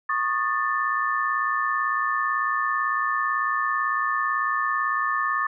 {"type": "tone cluster", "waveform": "sine", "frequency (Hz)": [1106, 1224, 1767], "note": ["C#6", "D#6", "A6"], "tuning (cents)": [-4, -29, 7], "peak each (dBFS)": -26, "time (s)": [0.09, 5.47], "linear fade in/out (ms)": 5, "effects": []}